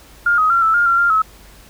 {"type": "tone with pitch steps", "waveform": "sine", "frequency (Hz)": [1409, 1260, 1372, 1317, 1412, 1372, 1395, 1291], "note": ["F6", "D#6", "F6", "E6", "F6", "F6", "F6", "E6"], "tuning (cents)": [15, 21, -31, -2, 19, -31, -2, -37], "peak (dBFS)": -11, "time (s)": [0.26, 1.22], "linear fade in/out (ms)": 5, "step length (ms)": 120, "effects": ["added 50 Hz sine -44 dBFS peak until 1.69 s", "pink hiss -45 dBFS RMS until 1.69 s"]}